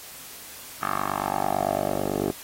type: tone with band-pass filter sweep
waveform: 10% pulse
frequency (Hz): 49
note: G1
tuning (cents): 0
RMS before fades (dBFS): -27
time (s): 0.81-2.32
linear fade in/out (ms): 20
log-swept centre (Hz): 1300 to 410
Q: 4.4
effects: white hiss -42 dBFS RMS until 2.43 s + AAC 48 kbps